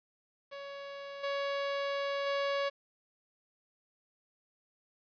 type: tone with level steps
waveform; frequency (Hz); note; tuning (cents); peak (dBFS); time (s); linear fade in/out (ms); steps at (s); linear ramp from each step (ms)
sawtooth; 560; C#5; +18; -38 / -28 / -26; 0.51-2.7; 20; 1.23 / 2.26; 10
effects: resampled to 11025 Hz + 10-bit